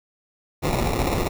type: noise with sample-and-hold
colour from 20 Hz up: pink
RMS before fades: -23 dBFS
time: 0.62-1.29 s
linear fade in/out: 20 ms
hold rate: 1575 Hz
effects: none